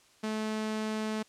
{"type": "tone", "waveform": "sawtooth", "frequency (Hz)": 216.7, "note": "A3", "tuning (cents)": -26, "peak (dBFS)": -27, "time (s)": [0.23, 1.23], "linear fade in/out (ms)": 10, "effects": ["white hiss -62 dBFS RMS until 1.28 s", "low-pass 8000 Hz 12 dB/octave"]}